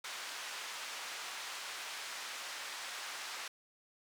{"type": "band-pass noise", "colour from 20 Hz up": "pink", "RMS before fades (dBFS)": -44, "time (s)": [0.04, 3.48], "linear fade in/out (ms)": 5, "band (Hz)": [1100, 7100], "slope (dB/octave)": 12, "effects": []}